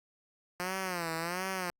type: tone with vibrato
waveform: 5% pulse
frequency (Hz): 176.1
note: F3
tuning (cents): +15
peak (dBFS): -22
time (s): 0.6-1.7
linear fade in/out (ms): 0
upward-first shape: sine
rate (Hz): 1.4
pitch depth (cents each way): 140
effects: Opus 48 kbps